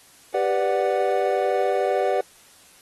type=chord; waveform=triangle; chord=G major seventh; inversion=none; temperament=equal; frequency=392 / 493.9 / 587.3 / 740 Hz; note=G4 / B4 / D5 / F#5; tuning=0 / 0 / 0 / 0 cents; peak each=-23 dBFS; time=0.34-2.21 s; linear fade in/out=5 ms; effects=white hiss -52 dBFS RMS until 2.81 s + AAC 32 kbps